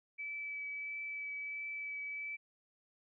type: tone with vibrato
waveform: sine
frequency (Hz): 2300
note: D7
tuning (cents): -37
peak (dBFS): -39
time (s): 0.18-2.37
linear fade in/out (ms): 20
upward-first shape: triangle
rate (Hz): 1.5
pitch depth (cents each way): 12
effects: none